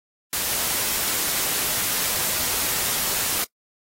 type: noise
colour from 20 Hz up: white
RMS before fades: -24 dBFS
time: 0.33-3.44 s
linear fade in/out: 0 ms
effects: noise-tail reverb RT60 0.1 s tail -23 dB re dry + AAC 48 kbps